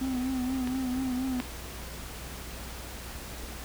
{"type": "tone with vibrato", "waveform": "triangle", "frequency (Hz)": 256.9, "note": "C4", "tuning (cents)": -32, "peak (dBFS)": -26, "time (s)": [0.01, 1.41], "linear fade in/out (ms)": 5, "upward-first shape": "triangle", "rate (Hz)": 4.2, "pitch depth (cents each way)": 67}
{"type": "clicks", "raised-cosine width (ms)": 0.3, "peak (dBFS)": [-21, -16], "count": 2, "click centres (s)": [0.674, 1.401]}
{"effects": ["added 60 Hz sine -42 dBFS peak until 3.64 s", "pink hiss -42 dBFS RMS until 3.64 s"]}